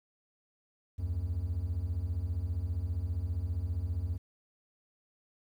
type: beating tone pair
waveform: triangle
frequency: 75 / 90 Hz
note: D2 / F#2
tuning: +37 / -47 cents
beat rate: 15 Hz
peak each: -33 / -30 dBFS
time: 0.98-4.18 s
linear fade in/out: 20 ms
effects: tanh soft clip ceiling -22 dBFS + 11-bit